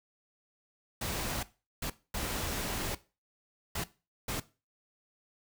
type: noise bursts at uneven times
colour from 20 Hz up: pink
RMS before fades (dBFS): -35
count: 5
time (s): 1.01-1.43 / 1.82-1.9 / 2.14-2.95 / 3.75-3.84 / 4.28-4.4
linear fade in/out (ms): 5
effects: noise-tail reverb RT60 0.3 s tail -17 dB re dry